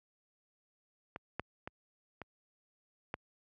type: clicks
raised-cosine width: 0.5 ms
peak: -26 / -20 / -26 / -28 / -21 dBFS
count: 5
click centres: 1.161 / 1.396 / 1.675 / 2.217 / 3.141 s
effects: high-pass 60 Hz 12 dB/octave